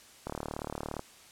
click train, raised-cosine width 1 ms, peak -21 dBFS, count 28, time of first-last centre 0.27-0.994 s, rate 37.3 Hz, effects white hiss -55 dBFS RMS until 1.31 s + low-pass 10000 Hz 12 dB/octave

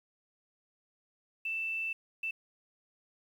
sine tone bursts at uneven times, 2658 Hz, E7, 14 cents sharp, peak -32 dBFS, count 2, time 1.45-1.93 / 2.23-2.31 s, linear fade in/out 5 ms, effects 10-bit

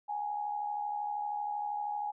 sine tone with amplitude modulation, 830.6 Hz, G#5, in tune, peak -30 dBFS, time 0.08-2.12 s, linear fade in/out 20 ms, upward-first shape sine, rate 72.8 Hz, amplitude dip 55%, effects none

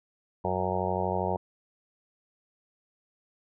harmonic tone, 92.5 Hz, F#2, in tune, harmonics 1 / 2 / 4 / 5 / 6 / 7 / 8 / 9 / 10, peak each -35 / -35 / -35 / -35 / -35 / -35 / -35 / -35 / -35 dBFS, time 0.44-1.37 s, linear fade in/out 10 ms, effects none

